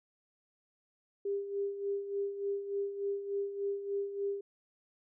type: tone with tremolo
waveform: sine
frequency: 400 Hz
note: G4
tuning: 35 cents sharp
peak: -30 dBFS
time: 1.25-4.41 s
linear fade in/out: 5 ms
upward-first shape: sine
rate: 3.4 Hz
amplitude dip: 65%
effects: none